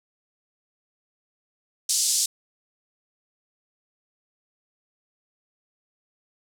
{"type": "band-pass noise", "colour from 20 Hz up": "pink", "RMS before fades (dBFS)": -23, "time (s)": [1.89, 2.26], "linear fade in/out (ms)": 5, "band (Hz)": [5000, 9500], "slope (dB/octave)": 24, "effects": []}